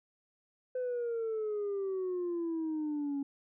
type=exponential sweep; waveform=sine; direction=down; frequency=510 to 276.5 Hz; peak=-30 dBFS; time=0.75-3.23 s; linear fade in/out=5 ms; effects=tanh soft clip ceiling -30 dBFS

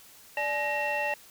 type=tone cluster; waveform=sine; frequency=587 / 853 / 1876 / 2709 Hz; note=D5 / G#5 / A#6 / E7; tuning=-1 / +46 / +11 / +47 cents; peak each=-31 dBFS; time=0.37-1.14 s; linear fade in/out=2 ms; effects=tanh soft clip ceiling -21 dBFS + white hiss -53 dBFS RMS until 1.3 s

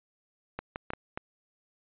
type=clicks; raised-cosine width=0.5 ms; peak=-19 dBFS; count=5; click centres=0.59 / 0.759 / 0.904 / 0.935 / 1.175 s; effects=resampled to 8000 Hz

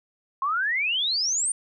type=exponential sweep; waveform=sine; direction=up; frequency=1051 to 9200 Hz; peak=-22 dBFS; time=0.42-1.52 s; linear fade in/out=2 ms; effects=none

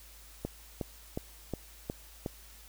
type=click train; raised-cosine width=2 ms; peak=-20 dBFS; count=6; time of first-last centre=0.45-2.262 s; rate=2.76 Hz; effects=added 53 Hz sine -54 dBFS peak until 2.68 s + white hiss -55 dBFS RMS until 2.68 s

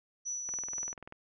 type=tone with tremolo; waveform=sine; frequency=5920 Hz; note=F#8; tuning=in tune; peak=-33 dBFS; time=0.25-0.94 s; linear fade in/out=20 ms; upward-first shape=triangle; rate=4.1 Hz; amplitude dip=40%
type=click train; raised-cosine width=0.5 ms; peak=-31 dBFS; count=14; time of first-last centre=0.49-1.124 s; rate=20.5 Hz
effects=none

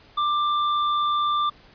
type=tone with tanh clipping; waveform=sine; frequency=1184 Hz; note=D6; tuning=14 cents sharp; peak=-22 dBFS; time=0.17-1.5 s; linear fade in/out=10 ms; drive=16 dB; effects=pink hiss -52 dBFS RMS until 1.74 s + resampled to 11025 Hz

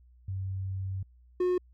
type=tone pair in turn; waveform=sine / triangle; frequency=95.5 / 361.6 Hz; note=G2 / F#4; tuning=-45 / -40 cents; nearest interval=octave + major seventh; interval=2305 cents; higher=second; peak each=-31 / -22 dBFS; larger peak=second; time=0.28-1.03 / 1.4-1.58 s; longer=first; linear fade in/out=5 ms; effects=added 61 Hz sine -55 dBFS peak until 1.73 s

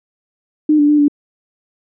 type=tone with pitch steps; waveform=sine; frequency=304.1 / 292.4 / 297.5 / 290.5 Hz; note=D#4 / D4 / D4 / D4; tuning=-40 / -7 / +22 / -19 cents; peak=-8 dBFS; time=0.69-1.082 s; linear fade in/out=5 ms; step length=98 ms; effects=none

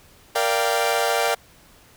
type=chord; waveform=sawtooth; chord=G minor seventh; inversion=first; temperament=equal with one note detuned; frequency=466.2 / 587.3 / 692.4 / 784 Hz; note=Bb4 / D5 / F5 / G5; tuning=0 / 0 / -15 / 0 cents; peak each=-21 dBFS; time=0.35-1.35 s; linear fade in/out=10 ms; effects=pink hiss -52 dBFS RMS until 1.96 s

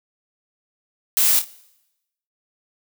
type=noise with echo; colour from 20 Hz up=blue; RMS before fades=-17 dBFS; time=1.17-1.39 s; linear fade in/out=0 ms; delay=26 ms; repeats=2; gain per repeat=-8 dB; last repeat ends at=1.442 s; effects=noise-tail reverb RT60 0.9 s tail -21 dB re dry

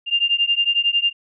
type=beating tone pair; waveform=sine; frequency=2794 / 2805 Hz; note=F7 / F7; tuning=0 / +7 cents; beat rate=11 Hz; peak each=-19 dBFS; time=0.06-1.13 s; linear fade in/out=50 ms; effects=none

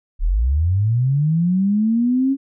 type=linear sweep; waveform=sine; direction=up; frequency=32.7 to 276.9 Hz; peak=-14 dBFS; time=0.19-2.37 s; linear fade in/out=50 ms; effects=none

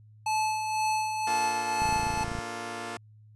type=tone with tremolo; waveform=square; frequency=866 Hz; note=A5; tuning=28 cents flat; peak=-25 dBFS; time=0.26-2.24 s; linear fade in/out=5 ms; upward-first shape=sine; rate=2 Hz; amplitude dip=45%
type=chord; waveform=10% pulse; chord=Bb major seventh; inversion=none; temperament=just; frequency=233.1 / 291.4 / 349.6 / 437 Hz; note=Bb3 / D4 / F4 / A4; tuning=0 / -13 / +2 / -12 cents; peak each=-32 / -36 / -31 / -34 dBFS; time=1.27-2.97 s; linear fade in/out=2 ms
type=click train; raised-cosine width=5 ms; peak=-23 dBFS; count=17; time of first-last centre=1.82-2.387 s; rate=28.2 Hz
effects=added 107 Hz sine -51 dBFS peak until 3.35 s + resampled to 24000 Hz

